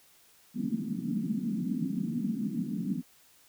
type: band-pass noise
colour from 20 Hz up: white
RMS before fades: -32 dBFS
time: 0.54-3.03 s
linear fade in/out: 50 ms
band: 170 to 260 Hz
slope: 48 dB/octave
effects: white hiss -61 dBFS RMS until 3.48 s